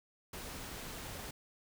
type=noise; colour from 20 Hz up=pink; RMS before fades=-45 dBFS; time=0.33-1.31 s; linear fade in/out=5 ms; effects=none